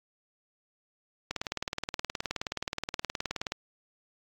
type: click train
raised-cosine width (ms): 0.2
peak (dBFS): -14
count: 43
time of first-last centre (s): 1.31-3.521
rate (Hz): 19
effects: AAC 64 kbps